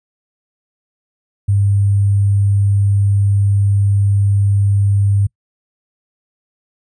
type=tone with sample-and-hold; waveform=sine; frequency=100 Hz; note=G2; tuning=35 cents sharp; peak=-10 dBFS; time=1.48-5.27 s; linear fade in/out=10 ms; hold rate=8820 Hz; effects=noise-tail reverb RT60 0.1 s tail -26 dB re dry + resampled to 22050 Hz